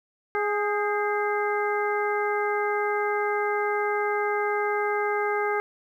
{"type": "harmonic tone with a mistuned harmonic", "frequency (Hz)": 415.3, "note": "G#4", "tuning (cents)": 0, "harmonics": [1, 2, 3, 4, 5], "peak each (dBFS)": [-26, -29, -31, -32, -33], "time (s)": [0.35, 5.6], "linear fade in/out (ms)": 0, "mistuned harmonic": 4, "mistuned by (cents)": -63, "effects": ["10-bit"]}